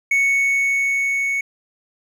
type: tone with level ramp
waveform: triangle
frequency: 2217 Hz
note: C#7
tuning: in tune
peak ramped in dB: -12 to -17 dBFS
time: 0.11-1.41 s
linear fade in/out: 5 ms
effects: none